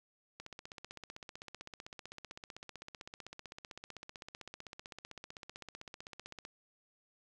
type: click train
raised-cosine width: 0.2 ms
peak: -29 dBFS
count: 96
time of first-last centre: 0.4-6.451 s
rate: 15.7 Hz
effects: none